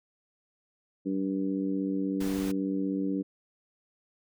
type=harmonic tone; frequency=96.3 Hz; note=G2; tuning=30 cents flat; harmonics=2 / 3 / 4 / 5; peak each=-32 / -29 / -39 / -40 dBFS; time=1.05-3.23 s; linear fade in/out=20 ms
type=noise; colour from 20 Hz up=pink; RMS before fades=-41 dBFS; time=2.2-2.52 s; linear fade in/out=10 ms
effects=none